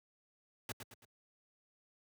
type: noise with echo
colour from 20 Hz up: pink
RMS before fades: -40 dBFS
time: 0.69-0.72 s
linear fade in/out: 2 ms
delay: 110 ms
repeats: 3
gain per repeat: -7 dB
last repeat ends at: 1.05 s
effects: high-pass 100 Hz 12 dB/octave